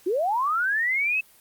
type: linear sweep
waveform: sine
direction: up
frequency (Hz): 329.6 to 2637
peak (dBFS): -21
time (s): 0.06-1.21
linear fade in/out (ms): 10
effects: white hiss -55 dBFS RMS until 1.4 s + Opus 48 kbps